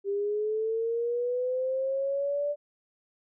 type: linear sweep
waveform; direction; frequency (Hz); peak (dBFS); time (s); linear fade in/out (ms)
sine; up; 395.4 to 587.3; -26; 0.04-2.56; 50
effects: none